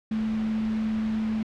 sine tone in noise, 218.9 Hz, A3, 9 cents flat, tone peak -24 dBFS, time 0.11-1.43 s, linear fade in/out 5 ms, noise pink, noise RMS -40 dBFS, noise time 0.11-1.43 s, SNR +13 dB, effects low-pass 3000 Hz 12 dB/octave

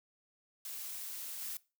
blue noise with level steps, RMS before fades -43 / -41 dBFS, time 0.65-1.57 s, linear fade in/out 2 ms, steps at 1.41 s, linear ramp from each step 5 ms, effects noise-tail reverb RT60 0.3 s tail -21 dB re dry

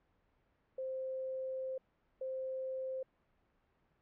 sine tone bursts at uneven times, 523.3 Hz, C5, in tune, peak -37 dBFS, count 2, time 0.78-1.78 / 2.21-3.03 s, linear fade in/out 5 ms, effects pink hiss -75 dBFS RMS until 4.01 s + low-pass 2000 Hz 12 dB/octave

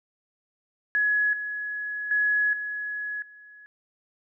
sine tone with level steps, 1686 Hz, G#6, 26 cents sharp, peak -20 / -29 / -20 / -29 / -46 dBFS, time 0.95-3.66 s, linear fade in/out 0 ms, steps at 1.33 / 2.11 / 2.53 / 3.22 s, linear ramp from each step 2 ms, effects none

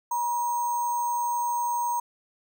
sine tone with sample-and-hold, 956 Hz, A#5, 43 cents sharp, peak -24 dBFS, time 0.11-2 s, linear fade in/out 5 ms, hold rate 7350 Hz, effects none

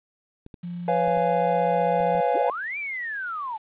clicks, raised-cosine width 3 ms, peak -29 dBFS, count 6, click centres 0.464 / 0.542 / 1.08 / 1.174 / 2.004 / 2.151 s
sine tone, 174.61 Hz, F3, in tune, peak -30 dBFS, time 0.63-2.21 s, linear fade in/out 10 ms
triangle chord, C# dominant seventh, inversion third, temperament just, 498.9 / 554.4 / 693 / 831.5 Hz, B4 / C#5 / E#5 / G#5, +17 / 0 / -14 / +2 cents, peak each -23 / -25 / -23 / -23 dBFS, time 0.88-2.5 s, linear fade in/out 2 ms
sine linear two-way sweep, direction up then down, 230.6 to 2390 to 833 Hz, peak -28 dBFS, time 2.34-3.58 s, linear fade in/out 20 ms, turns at 2.78 s
effects resampled to 8000 Hz + 9-bit

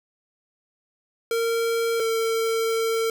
square tone pair in turn, 460 / 452.1 Hz, A#4 / A4, -23 / +47 cents, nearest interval unison, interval 30 cents, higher first, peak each -22 dBFS, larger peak neither, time 1.31-2 / 2-3.1 s, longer second, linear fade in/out 2 ms, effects none

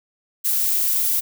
violet noise, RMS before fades -20 dBFS, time 0.44-1.21 s, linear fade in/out 20 ms, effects none

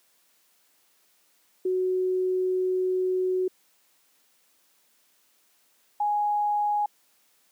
sine tone pair in turn, 370 / 830.6 Hz, F#4 / G#5, 0 / 0 cents, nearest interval octave + major second, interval 1400 cents, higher second, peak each -22 dBFS, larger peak neither, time 1.65-3.48 / 6-6.86 s, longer first, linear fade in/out 5 ms, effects white hiss -65 dBFS RMS until 7.51 s + high-pass 200 Hz 12 dB/octave

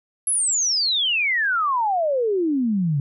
sine exponential sweep, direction down, 11170 to 135.8 Hz, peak -18 dBFS, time 0.27-3 s, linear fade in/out 2 ms, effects none

